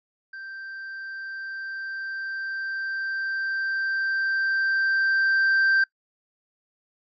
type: tone with level ramp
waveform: triangle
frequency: 1568 Hz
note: G6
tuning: in tune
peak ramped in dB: -34 to -15 dBFS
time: 0.33-5.84 s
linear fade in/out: 5 ms
effects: noise-tail reverb RT60 0.1 s tail -22 dB re dry + resampled to 16000 Hz